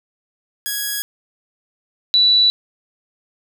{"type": "tone pair in turn", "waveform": ["5% pulse", "sine"], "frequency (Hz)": [1661.2, 3951], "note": ["G#6", "B7"], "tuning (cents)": [0, 0], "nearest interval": "octave + minor third", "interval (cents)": 1500, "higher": "second", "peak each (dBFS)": -10, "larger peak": "neither", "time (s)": [[0.66, 1.02], [2.14, 2.5]], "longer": "neither", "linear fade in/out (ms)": 0, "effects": []}